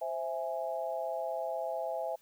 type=chord; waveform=sine; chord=C augmented; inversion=none; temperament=equal; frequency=523.3 / 659.3 / 830.6 Hz; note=C5 / E5 / G#5; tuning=0 / 0 / 0 cents; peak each=-38 / -35 / -39 dBFS; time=0.01-2.16 s; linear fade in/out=10 ms; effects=white hiss -66 dBFS RMS until 2.21 s